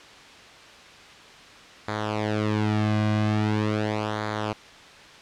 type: tone with flanger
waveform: sawtooth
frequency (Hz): 106.7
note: G#2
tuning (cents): +47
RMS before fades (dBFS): -25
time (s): 1.88-4.53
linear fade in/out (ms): 5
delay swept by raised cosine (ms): 0.36 to 2.26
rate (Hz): 0.42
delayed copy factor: -0.75
effects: white hiss -46 dBFS RMS until 5.21 s + low-pass 4000 Hz 12 dB/octave